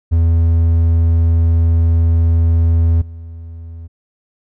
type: tone with level steps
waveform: triangle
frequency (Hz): 82.9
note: E2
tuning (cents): +10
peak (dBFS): -7 / -26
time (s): 0.11-3.88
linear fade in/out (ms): 20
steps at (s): 3.01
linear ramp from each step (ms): 10
effects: none